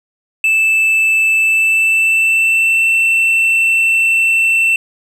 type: tone with pitch glide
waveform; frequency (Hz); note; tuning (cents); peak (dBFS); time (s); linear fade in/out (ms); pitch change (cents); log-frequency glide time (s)
triangle; 2637 to 2682; E7 to E7; 0 to +29; -8; 0.44-4.76; 2; +29; 1.37-2.91
effects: none